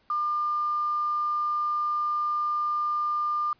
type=tone with quantisation; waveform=sine; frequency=1200 Hz; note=D6; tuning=37 cents sharp; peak=-24 dBFS; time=0.1-3.53 s; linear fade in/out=2 ms; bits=8; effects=pink hiss -65 dBFS RMS until 3.59 s + resampled to 11025 Hz